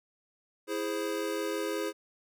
square chord, E augmented, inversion none, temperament equal, 329.6 / 415.3 / 523.3 Hz, E4 / G#4 / B#4, 0 / 0 / 0 cents, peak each -36 / -35 / -37 dBFS, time 0.67-1.93 s, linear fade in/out 50 ms, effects none

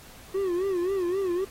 triangle tone with vibrato, 370 Hz, F#4, in tune, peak -22 dBFS, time 0.34-1.45 s, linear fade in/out 10 ms, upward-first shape sine, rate 3.8 Hz, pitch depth 120 cents each way, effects pink hiss -49 dBFS RMS until 1.5 s + AAC 48 kbps

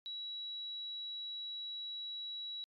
sine tone, 3900 Hz, B7, 23 cents flat, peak -40 dBFS, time 0.06-2.64 s, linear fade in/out 0 ms, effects MP3 96 kbps

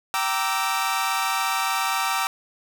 sawtooth chord, E half-diminished seventh, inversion first, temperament equal with one note detuned, 774.1 / 932.3 / 1174.7 / 1318.5 Hz, G5 / Bb5 / D6 / E6, -22 / 0 / 0 / 0 cents, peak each -24 dBFS, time 0.14-2.27 s, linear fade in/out 0 ms, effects none

